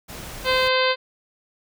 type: noise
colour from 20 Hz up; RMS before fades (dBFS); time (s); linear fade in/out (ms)
pink; -36; 0.08-0.69; 20
type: harmonic tone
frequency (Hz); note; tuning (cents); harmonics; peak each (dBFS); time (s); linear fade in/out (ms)
516; C5; -24; 1 / 2 / 3 / 4 / 5 / 6 / 7 / 8 / 9; -21 / -24 / -26 / -27 / -28 / -29 / -29 / -30 / -31; 0.44-0.96; 50
effects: none